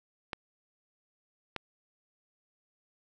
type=clicks; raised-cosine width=0.3 ms; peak=-18 dBFS; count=2; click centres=0.332 / 1.563 s; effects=none